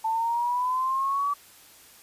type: exponential sweep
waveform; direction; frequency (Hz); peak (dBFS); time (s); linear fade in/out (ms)
sine; up; 883 to 1153; -23; 0.04-1.34; 10
effects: white hiss -52 dBFS RMS until 2.02 s + resampled to 32000 Hz